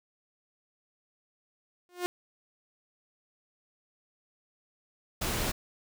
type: tone with exponential growth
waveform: sawtooth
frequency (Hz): 356.3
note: F4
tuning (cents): +35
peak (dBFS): -21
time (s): 1.89-2.06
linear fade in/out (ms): 0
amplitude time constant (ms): 36
type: noise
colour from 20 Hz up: pink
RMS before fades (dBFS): -31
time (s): 5.21-5.52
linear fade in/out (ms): 10
effects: none